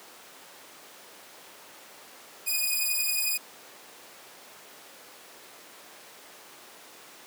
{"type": "beating tone pair", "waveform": "5% pulse", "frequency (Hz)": [2474, 2485], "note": ["D#7", "D#7"], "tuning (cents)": [-10, -3], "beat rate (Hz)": 11, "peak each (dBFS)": [-18, -19], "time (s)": [2.46, 3.38], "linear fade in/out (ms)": 20, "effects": ["pink hiss -48 dBFS RMS until 7.26 s", "high-pass 400 Hz 12 dB/octave"]}